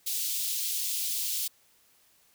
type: high-pass noise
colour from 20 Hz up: white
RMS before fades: -31 dBFS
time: 0.06-1.48 s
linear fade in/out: 10 ms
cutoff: 3100 Hz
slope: 24 dB/octave
effects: white hiss -64 dBFS RMS until 2.34 s